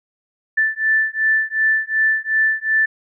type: beating tone pair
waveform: sine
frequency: 1760 / 1762.7 Hz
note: A6 / A6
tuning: 0 / +3 cents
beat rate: 2.7 Hz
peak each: -18 dBFS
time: 0.57-2.86 s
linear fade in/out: 10 ms
effects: none